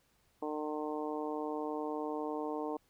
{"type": "harmonic tone", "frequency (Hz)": 151.7, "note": "D#3", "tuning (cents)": -44, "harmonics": [2, 3, 4, 5, 6, 7], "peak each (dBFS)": [-39, -39, -44, -44, -44, -47], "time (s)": [0.42, 2.77], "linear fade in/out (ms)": 5, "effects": ["pink hiss -72 dBFS RMS until 2.89 s"]}